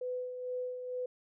sine tone with tremolo, 501 Hz, B4, 25 cents sharp, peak -33 dBFS, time 0.01-1.06 s, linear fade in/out 5 ms, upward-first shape sine, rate 2.2 Hz, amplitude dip 50%, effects none

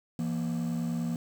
triangle tone pair together, 166.5 / 236.6 Hz, E3 / A#3, +18 / +26 cents, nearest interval tritone, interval 608 cents, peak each -28 dBFS, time 0.19-1.16 s, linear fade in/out 2 ms, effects tanh soft clip ceiling -24 dBFS + 8-bit

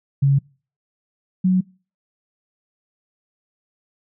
sine tone pair in turn, 138.59 / 185 Hz, C#3 / F#3, 0 / 0 cents, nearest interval perfect fourth, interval 500 cents, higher second, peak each -12 / -13 dBFS, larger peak first, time 0.22-0.39 / 1.44-1.61 s, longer neither, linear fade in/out 10 ms, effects noise-tail reverb RT60 0.4 s tail -26 dB re dry

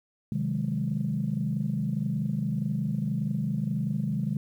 sine chord, Ab dominant seventh, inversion first, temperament equal with one note detuned, 130.81 / 155.56 / 185.96 / 207.7 Hz, C3 / Eb3 / Gb3 / Ab3, 0 / 0 / +9 / 0 cents, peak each -31 / -30 / -34 / -30 dBFS, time 0.32-4.37 s, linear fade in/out 2 ms, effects tanh soft clip ceiling -17 dBFS + 10-bit

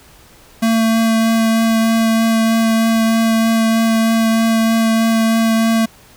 square tone with vibrato, 225.2 Hz, A3, 40 cents sharp, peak -12 dBFS, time 0.62-5.86 s, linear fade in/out 10 ms, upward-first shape triangle, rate 3.2 Hz, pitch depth 11 cents each way, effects pink hiss -45 dBFS RMS until 6.16 s

